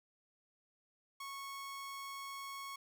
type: tone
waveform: sawtooth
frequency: 1102 Hz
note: C#6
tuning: 11 cents flat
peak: -40 dBFS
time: 1.2-2.76 s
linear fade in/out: 5 ms
effects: none